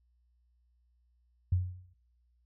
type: tone with exponential decay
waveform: sine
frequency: 90.6 Hz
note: F#2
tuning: 36 cents flat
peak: -22 dBFS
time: 1.52-1.94 s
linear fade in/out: 5 ms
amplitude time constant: 90 ms
effects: noise-tail reverb RT60 0.8 s tail -23 dB re dry + added 60 Hz sine -67 dBFS peak until 2.45 s